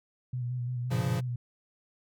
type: tone with vibrato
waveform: sine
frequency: 123.47 Hz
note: B2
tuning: in tune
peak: -30 dBFS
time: 0.33-1.36 s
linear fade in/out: 5 ms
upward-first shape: square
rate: 5.8 Hz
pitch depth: 30 cents each way
type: chord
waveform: square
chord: G half-diminished seventh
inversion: none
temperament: equal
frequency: 98 / 116.54 / 138.59 / 174.61 Hz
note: G2 / Bb2 / Db3 / F3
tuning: 0 / 0 / 0 / 0 cents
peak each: -37 / -38 / -34 / -34 dBFS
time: 0.9-1.21 s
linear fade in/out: 20 ms
effects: none